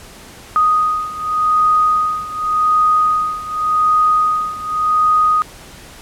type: beating tone pair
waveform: sine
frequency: 1244.5 / 1245.37 Hz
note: D#6 / D#6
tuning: 0 / +1 cents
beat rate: 0.87 Hz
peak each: -14 / -17 dBFS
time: 0.56-5.42 s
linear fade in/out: 0 ms
effects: pink hiss -38 dBFS RMS until 6.01 s + low-pass 12000 Hz 12 dB/octave